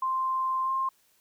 sine tone with pitch glide, 1046.5 to 1059.9 Hz, C6 to C6, 0 to +22 cents, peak -25 dBFS, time 0.02-0.89 s, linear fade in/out 5 ms, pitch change +22 cents, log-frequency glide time 0.64-0.71 s, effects white hiss -66 dBFS RMS until 1.2 s

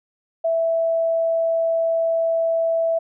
sine tone, 659.3 Hz, E5, in tune, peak -17 dBFS, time 0.44-2.99 s, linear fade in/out 10 ms, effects none

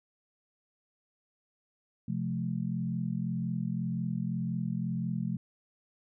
sine chord, F major, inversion second, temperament equal with one note detuned, 130.81 / 174.61 / 216.5 Hz, C3 / F3 / A3, 0 / 0 / -28 cents, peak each -35 / -33 / -35 dBFS, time 2.08-5.37 s, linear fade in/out 5 ms, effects none

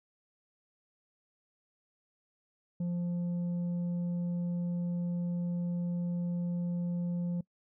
sine tone with tanh clipping, 174.61 Hz, F3, in tune, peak -31 dBFS, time 2.8-7.41 s, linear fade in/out 5 ms, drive 4 dB, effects noise-tail reverb RT60 0.1 s tail -23 dB re dry

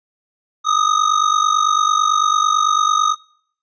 square ring-modulated tone, 1244.5 Hz, D#6, in tune, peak -11 dBFS, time 0.64-3.16 s, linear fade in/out 50 ms, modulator 24.5 Hz, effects noise-tail reverb RT60 0.6 s tail -21 dB re dry + resampled to 16000 Hz

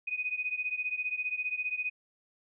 sine beating tone pair, 2489 / 2504 Hz, D#7 / D#7, 0 / +10 cents, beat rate 15 Hz, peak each -33 / -35 dBFS, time 0.07-1.9 s, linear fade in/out 10 ms, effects none

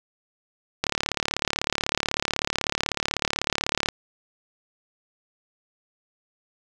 click train, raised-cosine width 0.2 ms, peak -5 dBFS, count 111, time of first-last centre 0.84-3.887 s, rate 36.1 Hz, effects none

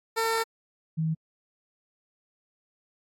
15% pulse / sine tone pair in turn, 451.8 / 159.74 Hz, A4 / D#3, +46 / +46 cents, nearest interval octave + tritone, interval 1800 cents, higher first, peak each -18 / -24 dBFS, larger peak first, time 0.16-0.44 / 0.97-1.15 s, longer first, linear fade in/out 20 ms, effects AAC 64 kbps

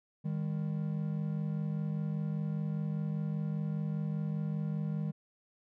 triangle tone pair together, 155.56 / 200.6 Hz, D#3 / G3, 0 / +40 cents, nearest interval major third, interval 440 cents, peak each -31 / -35 dBFS, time 0.24-5.12 s, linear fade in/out 20 ms, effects none

